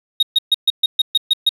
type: tone bursts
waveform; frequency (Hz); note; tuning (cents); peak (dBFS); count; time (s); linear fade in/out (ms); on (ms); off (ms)
sine; 3748; A#7; +9; -7; 9; 0.2-1.492; 5; 28; 130
effects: tanh soft clip ceiling -9 dBFS + 7-bit